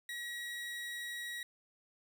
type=tone; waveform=30% pulse; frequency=1911 Hz; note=A#6; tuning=43 cents sharp; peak=-37 dBFS; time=0.09-1.43 s; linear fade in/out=2 ms; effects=none